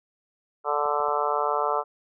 harmonic tone, 146.83 Hz, D3, in tune, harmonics 3 / 4 / 5 / 6 / 7 / 8 / 9, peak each -30 / -30 / -30 / -30 / -30 / -30 / -30 dBFS, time 0.64-1.84 s, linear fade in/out 50 ms
clicks, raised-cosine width 1 ms, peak -32 dBFS, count 3, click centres 0.857 / 1.003 / 1.084 s
effects none

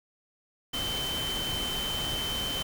sine tone in noise, 3078 Hz, G7, 32 cents flat, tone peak -31 dBFS, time 0.73-2.63 s, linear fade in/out 10 ms, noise pink, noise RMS -35 dBFS, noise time 0.73-2.63 s, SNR +1 dB, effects none

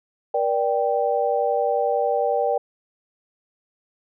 sine chord, G minor, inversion first, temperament equal with one note detuned, 476.2 / 587.3 / 784 Hz, Bb4 / D5 / G5, +37 / 0 / 0 cents, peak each -23 dBFS, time 0.34-2.58 s, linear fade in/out 5 ms, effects none

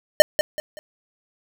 square tone with echo, 608 Hz, D#5, 40 cents flat, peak -6 dBFS, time 0.2-0.22 s, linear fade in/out 0 ms, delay 190 ms, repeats 3, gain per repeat -10 dB, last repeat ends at 0.79 s, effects none

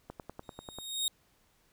click train, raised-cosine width 1 ms, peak -27 dBFS, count 8, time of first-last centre 0.1-0.786 s, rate 10.2 Hz
sawtooth tone with exponential growth, 3729 Hz, A#7, in tune, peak -24 dBFS, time 0.43-1.08 s, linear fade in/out 1 ms, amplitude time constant 140 ms
effects pink hiss -69 dBFS RMS until 1.72 s

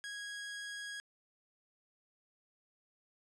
sawtooth tone, 1651 Hz, G#6, 11 cents flat, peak -38 dBFS, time 0.04-1 s, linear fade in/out 0 ms, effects resampled to 22050 Hz + 13-bit

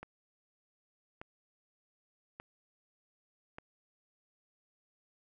click train, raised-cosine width 0.5 ms, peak -29 dBFS, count 4, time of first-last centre 0.03-3.585 s, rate 0.844 Hz, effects none

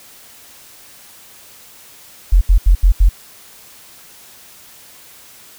sine tone bursts, 43.65 Hz, F1, in tune, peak -5 dBFS, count 5, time 2.32-3.092 s, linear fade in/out 10 ms, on 92 ms, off 78 ms, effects white hiss -42 dBFS RMS until 5.58 s

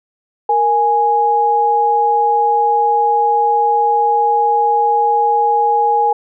sine tone pair together, 466.2 / 830.6 Hz, A#4 / G#5, 0 / 0 cents, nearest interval minor seventh, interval 1000 cents, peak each -18 / -11 dBFS, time 0.49-6.13 s, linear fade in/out 5 ms, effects none

